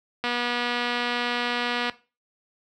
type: click train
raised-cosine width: 0.3 ms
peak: -11 dBFS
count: 402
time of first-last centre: 0.24-1.897 s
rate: 242 Hz
effects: noise-tail reverb RT60 0.3 s tail -17 dB re dry + high-pass 80 Hz 12 dB/octave